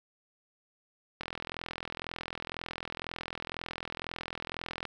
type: click train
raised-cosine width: 0.3 ms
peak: -20 dBFS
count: 154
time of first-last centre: 1.21-4.853 s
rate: 42 Hz
effects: none